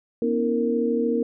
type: tone cluster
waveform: sine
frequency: 240.2 / 273.4 / 317.2 / 461.7 Hz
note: B3 / C#4 / D#4 / A#4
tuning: -48 / -24 / +33 / -17 cents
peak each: -24 / -30 / -29 / -23 dBFS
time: 0.22-1.23 s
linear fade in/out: 2 ms
effects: none